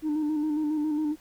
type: tone with vibrato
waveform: sine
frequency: 303.7 Hz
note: D#4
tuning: 42 cents flat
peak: -22 dBFS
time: 0.02-1.16 s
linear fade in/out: 50 ms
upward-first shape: square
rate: 7.3 Hz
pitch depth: 37 cents each way
effects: tanh soft clip ceiling -23 dBFS + pink hiss -57 dBFS RMS until 1.2 s